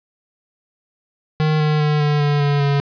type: tone with pitch steps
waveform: square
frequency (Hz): 154.5 / 152.28 / 150.1 / 147.95 / 145.83 / 143.74 / 141.68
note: D#3 / D#3 / D3 / D3 / D3 / D3 / C#3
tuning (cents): -12 / -37 / +38 / +13 / -12 / -37 / +38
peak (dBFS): -15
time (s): 1.4-2.8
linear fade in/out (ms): 0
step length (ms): 200
effects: resampled to 11025 Hz + 8-bit

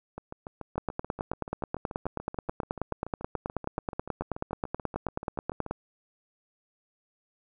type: two click trains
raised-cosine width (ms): 1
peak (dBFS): -24 / -15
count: 39 / 47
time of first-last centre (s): 0.18-5.663 / 0.78-5.71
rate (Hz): 6.93 / 9.33
effects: none

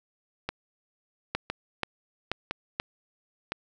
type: two click trains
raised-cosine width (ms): 0.3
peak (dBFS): -14 / -11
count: 4 / 4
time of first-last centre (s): 0.49-3.52 / 1.35-2.799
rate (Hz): 0.99 / 2.07
effects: none

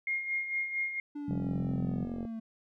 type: tone with tremolo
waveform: sine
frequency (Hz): 2135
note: C7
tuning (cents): +34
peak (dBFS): -28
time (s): 0.07-1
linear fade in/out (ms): 2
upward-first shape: sine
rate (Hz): 4.4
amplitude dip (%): 60
type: linear sweep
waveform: triangle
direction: down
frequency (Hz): 293.7 to 221.8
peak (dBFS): -34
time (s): 1.15-2.4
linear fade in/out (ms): 10
type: chord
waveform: sine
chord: C suspended fourth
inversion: none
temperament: equal with one note detuned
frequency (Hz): 132.1 / 174.61 / 196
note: C3 / F3 / G3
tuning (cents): +17 / 0 / 0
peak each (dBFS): -35 / -35 / -36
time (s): 1.28-2.04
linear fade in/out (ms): 5
type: click train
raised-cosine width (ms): 2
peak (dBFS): -27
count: 43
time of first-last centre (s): 1.31-2.252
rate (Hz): 44.6
effects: none

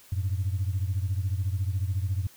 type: beating tone pair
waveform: sine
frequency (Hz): 91.3 / 105.3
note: F#2 / G#2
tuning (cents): -23 / +24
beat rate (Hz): 14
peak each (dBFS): -26 / -29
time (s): 0.12-2.27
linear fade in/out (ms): 5
effects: tanh soft clip ceiling -19 dBFS + white hiss -54 dBFS RMS until 2.36 s

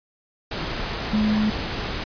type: tone in noise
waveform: sine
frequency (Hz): 213.5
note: G#3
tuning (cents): +48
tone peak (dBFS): -18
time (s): 1.13-1.5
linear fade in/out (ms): 5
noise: pink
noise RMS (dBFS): -28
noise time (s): 0.51-2.04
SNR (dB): +7
effects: resampled to 11025 Hz

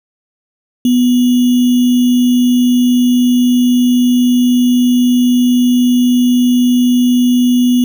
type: tone with sample-and-hold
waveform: sine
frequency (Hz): 246.9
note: B3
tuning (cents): 0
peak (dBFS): -7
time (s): 0.85-7.84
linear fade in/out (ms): 2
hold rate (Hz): 3150
effects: none

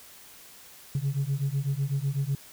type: beating tone pair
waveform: sine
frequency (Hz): 134.8 / 142.8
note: C#3 / D3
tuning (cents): -48 / -48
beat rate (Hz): 8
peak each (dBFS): -27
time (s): 0.95-2.35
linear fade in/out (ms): 2
effects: tanh soft clip ceiling -21 dBFS + white hiss -50 dBFS RMS until 2.52 s

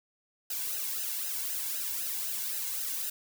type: noise with flanger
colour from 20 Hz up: blue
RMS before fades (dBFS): -34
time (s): 0.5-3.1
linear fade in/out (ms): 5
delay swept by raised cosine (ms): 0.87 to 1.64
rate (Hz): 3.9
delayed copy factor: -0.8
effects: none

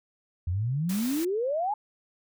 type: exponential sweep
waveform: sine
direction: up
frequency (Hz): 82.41 to 867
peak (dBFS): -25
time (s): 0.47-1.74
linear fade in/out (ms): 5
type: noise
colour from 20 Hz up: white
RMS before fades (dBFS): -38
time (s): 0.89-1.25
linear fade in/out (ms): 5
effects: none

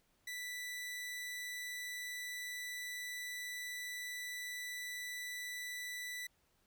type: tone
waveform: sawtooth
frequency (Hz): 1975.5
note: B6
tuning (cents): 0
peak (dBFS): -38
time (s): 0.27-6.27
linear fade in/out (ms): 5
effects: pink hiss -75 dBFS RMS until 6.66 s

